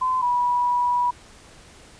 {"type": "tone pair in turn", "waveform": "sine", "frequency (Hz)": [1024, 975.9], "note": ["C6", "B5"], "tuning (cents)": [-38, -21], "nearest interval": "minor second", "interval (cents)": 83, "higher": "first", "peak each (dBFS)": [-19, -18], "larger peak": "second", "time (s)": [[0.01, 0.22], [0.22, 1.11]], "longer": "second", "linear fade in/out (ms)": 10, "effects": ["pink hiss -48 dBFS RMS until 1.99 s", "resampled to 22050 Hz"]}